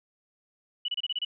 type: tone bursts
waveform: sine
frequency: 2949 Hz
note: F#7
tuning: 6 cents flat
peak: -27 dBFS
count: 7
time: 0.85-1.249 s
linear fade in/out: 5 ms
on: 33 ms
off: 28 ms
effects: none